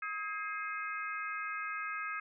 harmonic tone with a mistuned harmonic, 422.4 Hz, G#4, 29 cents sharp, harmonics 3 / 4 / 5 / 6, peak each -39 / -41 / -43 / -45 dBFS, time 0.02-2.2 s, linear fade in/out 5 ms, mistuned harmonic 4, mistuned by -64 cents, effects none

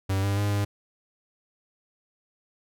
45% pulse tone with pitch steps, 96.7 / 99.7 / 102.3 / 101.7 Hz, G2 / G2 / G#2 / G#2, -23 / +30 / -26 / -36 cents, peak -23 dBFS, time 0.09-0.65 s, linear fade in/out 10 ms, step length 140 ms, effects none

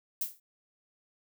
violet noise with exponential decay, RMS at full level -28 dBFS, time 0.21-0.4 s, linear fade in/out 5 ms, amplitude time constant 40 ms, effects none

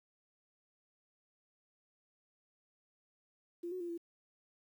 sine tone with pitch steps, 345.6 / 367.5 / 346.2 / 339.5 Hz, F4 / F#4 / F4 / F4, -18 / -12 / -15 / -49 cents, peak -38 dBFS, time 3.63-3.978 s, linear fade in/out 10 ms, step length 87 ms, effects 11-bit

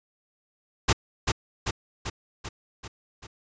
pink noise with echo, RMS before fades -19 dBFS, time 0.88-0.93 s, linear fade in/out 10 ms, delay 390 ms, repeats 6, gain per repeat -4 dB, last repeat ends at 3.27 s, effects resampled to 16000 Hz

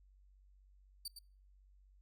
sawtooth tone with echo, 4615 Hz, D8, 31 cents flat, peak -38 dBFS, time 1.05-1.08 s, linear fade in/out 5 ms, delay 110 ms, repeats 1, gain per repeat -8 dB, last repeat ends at 1.19 s, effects noise-tail reverb RT60 0.5 s tail -25 dB re dry + added 48 Hz sine -62 dBFS peak until 2.01 s

